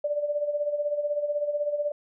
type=tone with tremolo; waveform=sine; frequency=587.3 Hz; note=D5; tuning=in tune; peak=-22 dBFS; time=0.04-1.92 s; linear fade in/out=5 ms; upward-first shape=sine; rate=16 Hz; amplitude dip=65%; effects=none